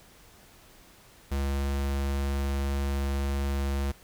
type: tone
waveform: square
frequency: 69.3 Hz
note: C#2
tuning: in tune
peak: -27 dBFS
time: 1.31-3.92 s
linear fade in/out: 10 ms
effects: pink hiss -55 dBFS RMS until 4.03 s